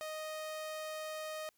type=tone; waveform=sawtooth; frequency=622.3 Hz; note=D#5; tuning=in tune; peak=-36 dBFS; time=0.01-1.49 s; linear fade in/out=0 ms; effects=white hiss -75 dBFS RMS until 1.57 s